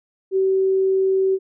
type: tone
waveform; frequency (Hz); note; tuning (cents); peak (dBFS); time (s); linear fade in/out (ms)
sine; 382.4; G4; -43; -15; 0.31-1.39; 50
effects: none